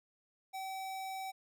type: tone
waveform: square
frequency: 766 Hz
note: G5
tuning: 40 cents flat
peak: -40 dBFS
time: 0.53-1.32 s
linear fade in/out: 20 ms
effects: none